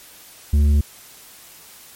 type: tone with tanh clipping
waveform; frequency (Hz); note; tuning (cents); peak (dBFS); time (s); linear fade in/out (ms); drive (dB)
sine; 73; D2; -10; -13; 0.53-0.81; 5; 7
effects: white hiss -44 dBFS RMS until 1.95 s + MP3 64 kbps